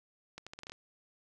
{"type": "accelerating click train", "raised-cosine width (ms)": 0.2, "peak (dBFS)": -27, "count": 8, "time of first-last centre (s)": [0.38, 0.72], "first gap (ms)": 86, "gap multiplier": 0.8, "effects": []}